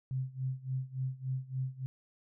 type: tone with tremolo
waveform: sine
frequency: 130.81 Hz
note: C3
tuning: in tune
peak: -30 dBFS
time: 0.11-1.86 s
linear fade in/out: 0 ms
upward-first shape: sine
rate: 3.5 Hz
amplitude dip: 90%
effects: none